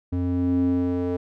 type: tone with band-pass filter sweep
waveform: square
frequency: 89 Hz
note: F2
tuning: 33 cents sharp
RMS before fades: -23 dBFS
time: 0.12-1.17 s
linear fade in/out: 10 ms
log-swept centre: 190 to 390 Hz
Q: 3.3
effects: none